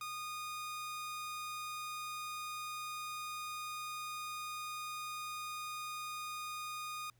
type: tone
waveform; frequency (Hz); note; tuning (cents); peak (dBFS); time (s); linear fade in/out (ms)
sawtooth; 1230; D#6; -20; -37; 0.01-7.1; 2
effects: added 119 Hz sine -68 dBFS peak until 7.19 s + pink hiss -75 dBFS RMS until 7.19 s